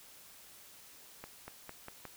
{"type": "accelerating click train", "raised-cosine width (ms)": 0.5, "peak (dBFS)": -29, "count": 5, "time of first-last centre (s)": [1.24, 2.053], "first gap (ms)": 240, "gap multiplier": 0.89, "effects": ["white hiss -56 dBFS RMS until 2.16 s"]}